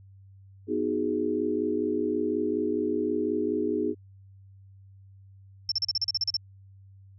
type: chord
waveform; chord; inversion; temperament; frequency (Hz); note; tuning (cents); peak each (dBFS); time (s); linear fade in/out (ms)
sine; G# minor seventh; first; equal; 246.9 / 311.1 / 370 / 415.3; B3 / D#4 / F#4 / G#4; 0 / 0 / 0 / 0; -32 / -29 / -32 / -29; 0.67-3.95; 50
type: tone bursts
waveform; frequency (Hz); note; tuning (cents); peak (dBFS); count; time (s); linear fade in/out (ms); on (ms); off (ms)
sine; 5370; E8; +31; -23; 11; 5.69-6.368; 2; 28; 37
effects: added 97 Hz sine -49 dBFS peak until 7.18 s

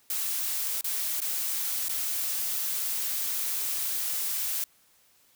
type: noise with dropouts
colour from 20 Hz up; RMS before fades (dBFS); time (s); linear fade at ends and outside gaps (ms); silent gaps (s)
blue; -30; 0.1-4.64; 2; 0.811-0.843 / 1.204-1.217 / 1.884-1.893
effects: white hiss -63 dBFS RMS until 5.35 s

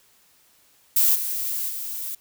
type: noise with level steps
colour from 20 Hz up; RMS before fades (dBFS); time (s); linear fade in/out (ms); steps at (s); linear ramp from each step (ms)
violet; -18 / -27 / -31; 0.96-2.15; 5; 1.14 / 1.68; 20
effects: white hiss -59 dBFS RMS until 2.2 s

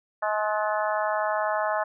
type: harmonic tone with a mistuned harmonic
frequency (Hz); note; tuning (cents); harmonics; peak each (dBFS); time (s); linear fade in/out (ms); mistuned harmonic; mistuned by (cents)
212; G#3; +36; 3 / 4 / 5 / 6 / 7 / 8; -27 / -29 / -31 / -33 / -34 / -35; 0.22-1.84; 10; 8; +35
effects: none

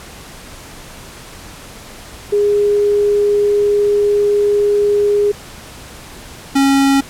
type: tone pair in turn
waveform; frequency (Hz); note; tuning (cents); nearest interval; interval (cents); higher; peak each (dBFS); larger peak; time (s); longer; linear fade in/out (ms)
sine / square; 411 / 274.3; G#4 / C#4; -18 / -18; perfect fifth; 700; first; -10; neither; 2.32-5.32 / 6.55-7.01; first; 10
effects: pink hiss -35 dBFS RMS until 7.09 s + low-pass 12000 Hz 12 dB/octave

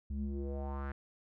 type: tone with low-pass filter sweep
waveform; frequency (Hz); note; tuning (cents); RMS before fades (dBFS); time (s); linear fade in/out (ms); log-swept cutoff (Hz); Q
square; 69.3; C#2; 0; -38; 0.1-0.92; 5; 150 to 1700; 3.6
effects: none

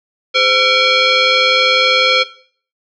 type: tone with frequency modulation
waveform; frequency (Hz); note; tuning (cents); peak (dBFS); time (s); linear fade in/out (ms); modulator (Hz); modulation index
sine; 516; C5; -24; -9; 0.34-2.24; 20; 932; 4.1
effects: noise-tail reverb RT60 0.5 s tail -17 dB re dry

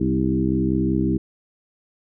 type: harmonic tone with a mistuned harmonic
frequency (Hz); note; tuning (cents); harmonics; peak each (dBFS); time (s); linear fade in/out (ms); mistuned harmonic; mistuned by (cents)
65.3; C2; -3; 1 / 2 / 3 / 4 / 5 / 6; -28 / -26 / -23 / -25 / -23 / -29; 0-1.18; 10; 5; -22
effects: none

